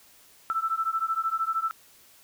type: beating tone pair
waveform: sine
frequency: 1318.5 / 1331.5 Hz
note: E6 / E6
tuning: 0 / +17 cents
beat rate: 13 Hz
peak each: -28 dBFS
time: 0.5-1.71 s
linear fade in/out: 0 ms
effects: white hiss -56 dBFS RMS until 2.23 s